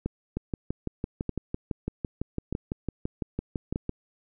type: two click trains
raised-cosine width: 3 ms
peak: -16 / -15 dBFS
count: 22 / 4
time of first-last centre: 0.37-3.893 / 0.06-3.759 s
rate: 5.96 / 0.811 Hz
effects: none